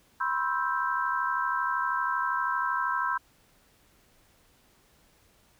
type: chord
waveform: sine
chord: C major seventh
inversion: third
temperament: equal with one note detuned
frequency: 987.8 / 1060.5 / 1318.5 / 1568 Hz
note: B5 / C6 / E6 / G6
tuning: 0 / +23 / 0 / 0 cents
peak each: -31 / -31 / -32 / -31 dBFS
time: 0.2-3.18 s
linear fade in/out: 10 ms
effects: pink hiss -63 dBFS RMS until 5.59 s